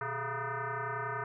sine tone with frequency modulation, 152.9 Hz, D#3, 30 cents flat, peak -33 dBFS, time 0.01-1.24 s, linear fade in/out 2 ms, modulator 275 Hz, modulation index 5.7, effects none

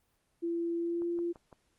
sine tone with pitch glide, 338.5 to 343.6 Hz, E4 to F4, +46 to -28 cents, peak -30 dBFS, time 0.42-1.33 s, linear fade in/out 20 ms, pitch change +26 cents, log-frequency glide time 0.78-1.07 s
click train, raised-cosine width 1 ms, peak -37 dBFS, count 4, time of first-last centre 1.02-1.528 s, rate 5.91 Hz
effects pink hiss -74 dBFS RMS until 1.78 s + Opus 32 kbps

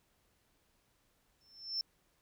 sine tone with exponential growth, 5350 Hz, E8, 25 cents sharp, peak -29 dBFS, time 1.41-1.81 s, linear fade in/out 1 ms, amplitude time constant 85 ms, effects tanh soft clip ceiling -29 dBFS + pink hiss -74 dBFS RMS until 2.21 s

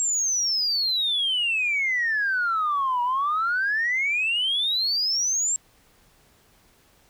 sine exponential two-way sweep, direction down then up, 7610 to 956 to 7610 Hz, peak -20 dBFS, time 0-5.56 s, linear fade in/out 0 ms, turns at 3.02 s, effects tanh soft clip ceiling -17 dBFS + pink hiss -59 dBFS RMS until 7.09 s

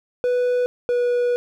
triangle tone pair in turn, 493.9 / 486.8 Hz, B4 / B4, 0 / -25 cents, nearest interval unison, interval 25 cents, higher first, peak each -15 dBFS, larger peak neither, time 0.24-0.66 / 0.89-1.36 s, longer second, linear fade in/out 0 ms, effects none

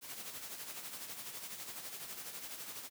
white noise with tremolo, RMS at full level -44 dBFS, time 0.01-2.9 s, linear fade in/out 50 ms, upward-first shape sine, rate 12 Hz, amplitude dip 50%, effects high-pass 100 Hz 12 dB/octave

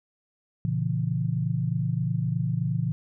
sine chord, A# diminished, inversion none, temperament just, 116.54 / 139.85 / 167.82 Hz, A#2 / C#3 / E3, 0 / +16 / +31 cents, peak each -28 dBFS, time 0.65-2.92 s, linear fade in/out 0 ms, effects none

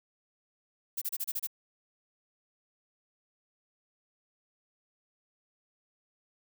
violet noise bursts, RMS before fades -33 dBFS, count 7, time 0.97-1.472 s, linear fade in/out 10 ms, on 46 ms, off 30 ms, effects none

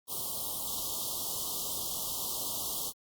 white band-stop noise, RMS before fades -35 dBFS, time 0.07-2.93 s, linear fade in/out 50 ms, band 1200 to 3000 Hz, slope 96 dB/octave, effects Opus 32 kbps

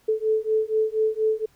sine beating tone pair, 434.5 / 438.7 Hz, A4 / A4, -22 / -5 cents, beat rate 4.2 Hz, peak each -23 dBFS, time 0.08-1.46 s, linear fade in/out 10 ms, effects pink hiss -61 dBFS RMS until 1.55 s

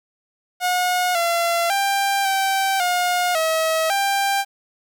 sawtooth tone with pitch steps, 723 / 682 / 792 / 777 / 715 / 642 / 792 Hz, F#5 / F5 / G5 / G5 / F5 / E5 / G5, -40 / -41 / +18 / -16 / +41 / -46 / +18 cents, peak -14 dBFS, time 0.6-4.45 s, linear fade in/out 50 ms, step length 550 ms, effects 9-bit

